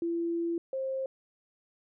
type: tone pair in turn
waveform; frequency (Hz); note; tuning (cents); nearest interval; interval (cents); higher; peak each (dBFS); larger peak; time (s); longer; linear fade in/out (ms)
sine; 337.8 / 530.9; E4 / C5; +42 / +25; minor sixth; 783; second; -28 / -30; first; 0.02-0.58 / 0.73-1.06; first; 2
effects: none